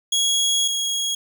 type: tone pair in turn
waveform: 25% pulse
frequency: 3322 / 3308 Hz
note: G#7 / G#7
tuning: 0 / -8 cents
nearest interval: unison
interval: 8 cents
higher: first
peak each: -14 / -18 dBFS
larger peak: first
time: 0.12-0.68 / 0.68-1.15 s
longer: first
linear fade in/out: 5 ms
effects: none